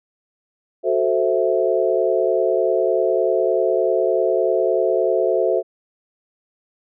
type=chord; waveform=sine; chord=F# half-diminished seventh; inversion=none; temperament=equal; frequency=370 / 440 / 523.3 / 659.3 Hz; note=F#4 / A4 / C5 / E5; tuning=0 / 0 / 0 / 0 cents; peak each=-21 dBFS; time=0.83-5.63 s; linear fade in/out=50 ms; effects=none